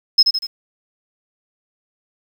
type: tone with echo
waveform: sine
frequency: 5160 Hz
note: E8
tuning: 38 cents flat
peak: -5 dBFS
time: 0.18-0.23 s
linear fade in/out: 10 ms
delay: 80 ms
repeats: 3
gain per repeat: -6 dB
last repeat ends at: 0.47 s
effects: tanh soft clip ceiling -2 dBFS + 7-bit